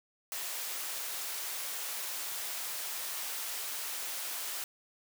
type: high-pass noise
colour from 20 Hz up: white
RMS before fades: -38 dBFS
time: 0.32-4.64 s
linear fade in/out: 0 ms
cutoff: 540 Hz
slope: 12 dB/octave
effects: none